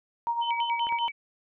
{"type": "tone with tremolo", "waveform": "sine", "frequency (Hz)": 937, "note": "A#5", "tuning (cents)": 9, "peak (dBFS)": -23, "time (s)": [0.27, 1.08], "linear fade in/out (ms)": 0, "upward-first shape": "sine", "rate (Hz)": 9.4, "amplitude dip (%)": 60}
{"type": "tone with vibrato", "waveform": "sine", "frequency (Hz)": 2636, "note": "E7", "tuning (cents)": -1, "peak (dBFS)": -32, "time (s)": [0.41, 1.12], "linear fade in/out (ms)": 20, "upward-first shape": "square", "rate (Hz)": 5.2, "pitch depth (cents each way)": 250}
{"type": "clicks", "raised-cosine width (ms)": 0.5, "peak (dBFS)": [-25, -26], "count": 2, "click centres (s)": [0.869, 0.924]}
{"effects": []}